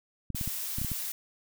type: clicks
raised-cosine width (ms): 5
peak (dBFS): -22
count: 8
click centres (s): 0.303 / 0.348 / 0.412 / 0.476 / 0.785 / 0.816 / 0.847 / 0.917
type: noise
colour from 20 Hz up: blue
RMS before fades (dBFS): -35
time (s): 0.35-1.12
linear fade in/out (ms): 5
effects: none